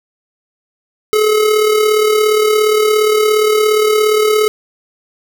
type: tone with amplitude modulation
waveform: square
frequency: 427.9 Hz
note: A4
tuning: 48 cents flat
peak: -8 dBFS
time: 1.13-4.48 s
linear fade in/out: 0 ms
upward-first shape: sine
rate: 37.2 Hz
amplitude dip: 45%
effects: none